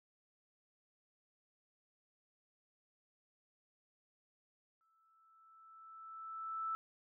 sine tone with exponential growth, 1318.5 Hz, E6, in tune, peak -35 dBFS, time 4.81-6.75 s, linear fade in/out 0 ms, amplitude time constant 420 ms, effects none

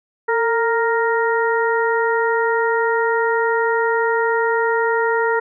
harmonic tone with a mistuned harmonic, 466.2 Hz, A#4, in tune, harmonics 1 / 2 / 3 / 4, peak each -18 / -21 / -23 / -24 dBFS, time 0.28-5.4 s, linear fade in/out 10 ms, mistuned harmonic 1, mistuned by -50 cents, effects none

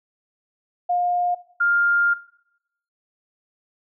sine tone pair in turn, 710 / 1402.9 Hz, F5 / F6, +28 / +7 cents, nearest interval octave, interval 1179 cents, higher second, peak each -18 / -16 dBFS, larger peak second, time 0.89-1.35 / 1.6-2.14 s, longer second, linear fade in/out 10 ms, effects noise-tail reverb RT60 0.8 s tail -19 dB re dry

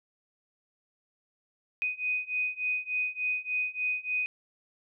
sine beating tone pair, 2494 / 2497.4 Hz, D#7 / D#7, +3 / +6 cents, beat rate 3.4 Hz, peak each -32 / -31 dBFS, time 1.82-4.26 s, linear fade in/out 0 ms, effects none

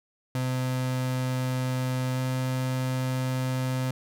35% pulse tone with pitch glide, 128.2 to 129.09 Hz, C3 to C3, -35 to -23 cents, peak -24 dBFS, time 0.35-3.91 s, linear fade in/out 2 ms, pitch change +12 cents, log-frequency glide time 2.12-2.19 s, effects none

